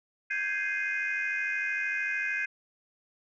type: chord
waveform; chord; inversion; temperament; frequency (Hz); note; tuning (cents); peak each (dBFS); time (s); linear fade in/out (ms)
sine; Ab major seventh; third; equal; 1568 / 1661.2 / 2093 / 2489; G6 / Ab6 / C7 / Eb7; 0 / 0 / 0 / 0; -33; 0.3-2.46; 10
effects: tanh soft clip ceiling -21 dBFS